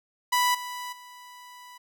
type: tone with level steps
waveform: sawtooth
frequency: 987.8 Hz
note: B5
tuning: in tune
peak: -17 / -30 / -41 dBFS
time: 0.32-1.78 s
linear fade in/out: 10 ms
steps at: 0.54 / 0.92 s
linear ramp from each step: 10 ms
effects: none